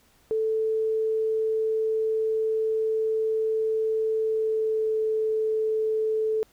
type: tone with pitch glide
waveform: sine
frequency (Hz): 440 to 437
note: A4 to A4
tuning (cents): 0 to -12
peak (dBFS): -22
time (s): 0.31-6.43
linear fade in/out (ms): 0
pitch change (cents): -12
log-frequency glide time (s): 4.21-5.01
effects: pink hiss -61 dBFS RMS until 6.52 s